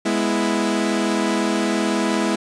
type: chord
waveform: sawtooth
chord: E major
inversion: first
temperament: equal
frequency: 207.7 / 246.9 / 329.6 Hz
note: G#3 / B3 / E4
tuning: 0 / 0 / 0 cents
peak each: -18 / -21 / -18 dBFS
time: 0.05-2.36 s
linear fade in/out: 10 ms
effects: resampled to 22050 Hz